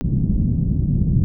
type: low-pass noise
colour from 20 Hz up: white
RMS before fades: -18 dBFS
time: 0.01-1.24 s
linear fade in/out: 0 ms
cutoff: 190 Hz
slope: 24 dB/octave
effects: none